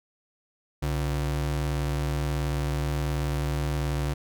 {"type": "ring-modulated tone", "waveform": "square", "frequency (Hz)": 103.83, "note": "G#2", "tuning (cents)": 0, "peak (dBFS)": -23, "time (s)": [0.82, 4.14], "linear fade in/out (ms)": 10, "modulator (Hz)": 39.3, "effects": []}